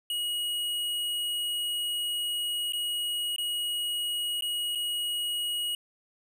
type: tone with dropouts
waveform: square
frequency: 2900 Hz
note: F#7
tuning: 35 cents flat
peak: -29 dBFS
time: 0.1-5.75 s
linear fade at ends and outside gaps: 2 ms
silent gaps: 2.723-2.733 / 3.362-3.382 / 4.409-4.422 / 4.751-4.755 s
effects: none